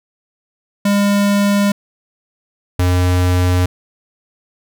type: tone pair in turn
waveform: square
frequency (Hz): 202.2 / 90.07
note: G#3 / F#2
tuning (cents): -46 / -46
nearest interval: octave + major second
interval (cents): 1400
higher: first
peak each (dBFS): -12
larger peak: neither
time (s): 0.85-1.72 / 2.79-3.66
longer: neither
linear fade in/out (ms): 5
effects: none